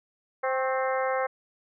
harmonic tone with a mistuned harmonic, 261.6 Hz, C4, in tune, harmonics 2 / 3 / 4 / 5 / 6 / 7 / 8, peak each -27 / -31 / -33 / -35 / -37 / -38 / -39 dBFS, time 0.43-1.27 s, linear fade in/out 10 ms, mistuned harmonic 4, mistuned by +47 cents, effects none

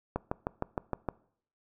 click train, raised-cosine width 1 ms, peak -16 dBFS, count 7, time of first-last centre 0.16-1.087 s, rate 6.47 Hz, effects noise-tail reverb RT60 0.6 s tail -22 dB re dry

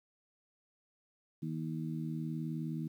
harmonic tone, 79.3 Hz, D#2, 33 cents sharp, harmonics 2 / 3 / 4, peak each -37 / -41 / -43 dBFS, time 1.42-2.88 s, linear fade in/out 10 ms, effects 11-bit

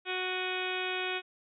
harmonic tone with a mistuned harmonic, 369 Hz, F#4, 5 cents flat, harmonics 1 / 2 / 3 / 4 / 5 / 6 / 7 / 8 / 9 / 10, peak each -37 / -40 / -44 / -39 / -43 / -43 / -37 / -44 / -41 / -45 dBFS, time 0.05-1.22 s, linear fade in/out 50 ms, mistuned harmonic 7, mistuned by -45 cents, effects none

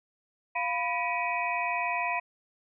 sine tone cluster, 698 / 990 / 1931 / 2295 / 2504 Hz, F5 / B5 / B6 / D7 / D#7, -1 / +4 / -39 / -40 / +10 cents, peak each -33 / -31 / -37 / -37 / -33 dBFS, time 0.55-2.2 s, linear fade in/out 10 ms, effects none

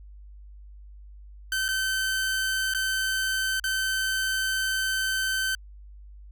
sawtooth tone with dropouts, 1539 Hz, G6, 32 cents flat, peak -21 dBFS, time 1.52-5.55 s, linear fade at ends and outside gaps 2 ms, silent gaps 1.682-1.687 / 2.738-2.747 / 3.598-3.64 s, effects added 50 Hz sine -43 dBFS peak until 6.31 s

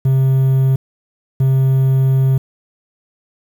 triangle tone bursts at uneven times, 132.9 Hz, C3, 27 cents sharp, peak -8 dBFS, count 2, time 0.05-0.76 / 1.4-2.38 s, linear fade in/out 5 ms, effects 7-bit

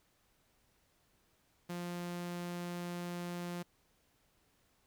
sawtooth tone, 175.1 Hz, F3, 5 cents sharp, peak -35 dBFS, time 1.69-3.63 s, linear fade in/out 10 ms, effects pink hiss -73 dBFS RMS until 4.86 s

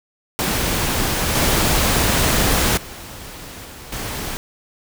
pink noise with level steps, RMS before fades -20 / -17 / -35 / -37 / -27 dBFS, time 0.39-4.37 s, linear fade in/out 0 ms, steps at 1.35 / 2.77 / 3.65 / 3.92 s, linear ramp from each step 5 ms, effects none

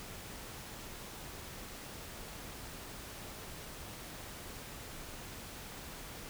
silence, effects pink hiss -47 dBFS RMS until 6.29 s

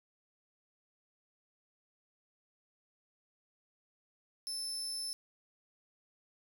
30% pulse tone, 5274 Hz, E8, in tune, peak -33 dBFS, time 4.47-5.13 s, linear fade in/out 0 ms, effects 10-bit

